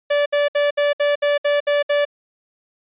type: tone bursts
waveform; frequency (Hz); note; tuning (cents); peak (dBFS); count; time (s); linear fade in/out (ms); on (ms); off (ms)
45% pulse; 580; D5; -22; -15; 9; 0.1-2.052; 10; 160; 64
effects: resampled to 8000 Hz